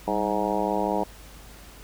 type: harmonic tone with a mistuned harmonic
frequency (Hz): 104.9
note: G#2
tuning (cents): +18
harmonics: 2 / 3 / 4 / 5 / 6 / 7 / 8 / 9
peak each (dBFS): -31 / -31 / -31 / -31 / -31 / -31 / -31 / -31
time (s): 0.07-1.04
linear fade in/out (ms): 10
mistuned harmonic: 2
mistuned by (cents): -110
effects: added 50 Hz sine -46 dBFS peak until 1.83 s + pink hiss -48 dBFS RMS until 1.83 s